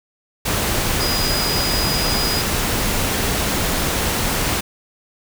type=tone in noise; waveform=sine; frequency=4938 Hz; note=D#8; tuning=14 cents flat; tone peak=-22 dBFS; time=1-2.42 s; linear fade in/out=10 ms; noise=pink; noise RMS=-20 dBFS; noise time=0.45-4.61 s; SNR=-5 dB; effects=none